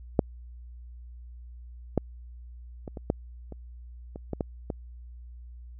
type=clicks; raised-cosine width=2 ms; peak=-6 / -9 / -23 / -24 / -10 / -27 / -25 / -17 / -14 / -17 dBFS; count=10; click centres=0.192 / 1.977 / 2.878 / 2.972 / 3.101 / 3.523 / 4.159 / 4.333 / 4.408 / 4.702 s; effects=added 60 Hz sine -42 dBFS peak until 5.79 s